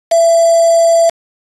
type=tone with quantisation; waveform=sine; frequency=668 Hz; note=E5; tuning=23 cents sharp; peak=-6 dBFS; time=0.11-1.1 s; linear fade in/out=10 ms; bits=3; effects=resampled to 24000 Hz